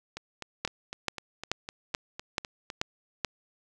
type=two click trains; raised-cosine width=0.2 ms; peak=-10 / -20 dBFS; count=7 / 11; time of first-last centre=0.65-3.247 / 0.17-2.702 s; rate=2.31 / 3.95 Hz; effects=none